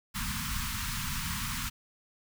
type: band-stop noise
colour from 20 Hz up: pink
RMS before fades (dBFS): -34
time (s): 0.14-1.7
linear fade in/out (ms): 20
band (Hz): 250 to 930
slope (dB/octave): 96
effects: none